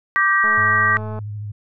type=chord; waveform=sine; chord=G minor; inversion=second; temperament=equal with one note detuned; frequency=1174.7 / 1568 / 1904.9 Hz; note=D6 / G6 / Bb6; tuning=0 / 0 / +37 cents; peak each=-18 / -19 / -17 dBFS; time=0.16-0.97 s; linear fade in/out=0 ms
type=click train; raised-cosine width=1 ms; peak=-20 dBFS; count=162; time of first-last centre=0.44-1.189 s; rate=215 Hz
type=tone with vibrato; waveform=sine; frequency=104.5 Hz; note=G#2; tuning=11 cents sharp; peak=-26 dBFS; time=0.57-1.52 s; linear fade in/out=10 ms; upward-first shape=triangle; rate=13 Hz; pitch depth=42 cents each way
effects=none